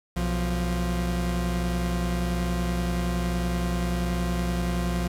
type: tone pair together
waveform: 40% pulse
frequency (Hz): 61.73 / 174.61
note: B1 / F3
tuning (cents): 0 / 0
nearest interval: octave + tritone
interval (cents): 1800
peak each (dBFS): -26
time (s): 0.16-5.08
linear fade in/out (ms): 10
effects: resampled to 32000 Hz + 8-bit